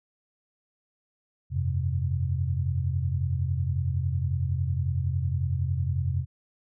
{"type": "chord", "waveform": "sine", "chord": "F suspended second", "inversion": "none", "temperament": "just", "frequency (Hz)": [87.31, 98.22, 130.96], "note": ["F2", "G2", "C3"], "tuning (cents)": [0, 4, 2], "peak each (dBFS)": [-27, -32, -28], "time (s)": [1.5, 6.26], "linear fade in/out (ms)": 50, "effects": []}